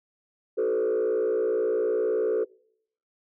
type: tone with frequency modulation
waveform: sine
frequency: 439 Hz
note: A4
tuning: 4 cents flat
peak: -20 dBFS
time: 0.57-2.45 s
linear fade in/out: 20 ms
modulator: 59.5 Hz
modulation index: 1.1
effects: noise-tail reverb RT60 0.7 s tail -26 dB re dry + tanh soft clip ceiling -20 dBFS